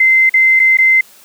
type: tone with dropouts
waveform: sine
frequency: 2072 Hz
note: C7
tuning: 17 cents flat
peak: -6 dBFS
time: 0-1.01 s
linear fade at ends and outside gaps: 5 ms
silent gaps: 0.295-0.339 / 0.595-0.598 / 0.772-0.785 s
effects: white hiss -43 dBFS RMS until 1.24 s + high-pass 150 Hz 12 dB/octave